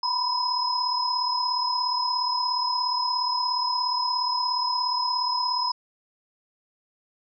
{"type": "tone cluster", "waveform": "sine", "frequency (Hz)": [968, 1005, 5110], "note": ["B5", "B5", "D#8"], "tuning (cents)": [-35, 30, 45], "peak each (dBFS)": [-29, -27, -26], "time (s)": [0.03, 5.72], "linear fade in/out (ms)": 5, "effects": []}